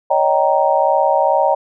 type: chord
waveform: sine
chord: Eb dominant seventh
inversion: third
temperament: just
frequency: 560 / 622.3 / 777.8 / 933.4 Hz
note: Db5 / Eb5 / G5 / Bb5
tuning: +18 / 0 / -14 / +2 cents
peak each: -17 dBFS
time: 0.1-1.55 s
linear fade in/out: 10 ms
effects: none